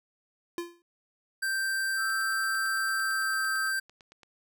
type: tone with exponential decay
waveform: square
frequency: 344.3 Hz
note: F4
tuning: 25 cents flat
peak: -29 dBFS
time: 0.58-0.82 s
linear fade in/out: 1 ms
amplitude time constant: 51 ms
type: tone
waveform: square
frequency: 1568 Hz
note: G6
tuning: in tune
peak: -28 dBFS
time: 1.42-3.8 s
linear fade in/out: 10 ms
type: tone with pitch glide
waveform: sine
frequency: 1318.5 to 1292.9 Hz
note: E6 to E6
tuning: 0 to -34 cents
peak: -34 dBFS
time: 1.96-3.73 s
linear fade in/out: 50 ms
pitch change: -34 cents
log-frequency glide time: 2.92-3.45 s
type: click train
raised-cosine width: 0.2 ms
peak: -35 dBFS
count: 20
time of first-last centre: 2.1-4.232 s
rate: 8.91 Hz
effects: none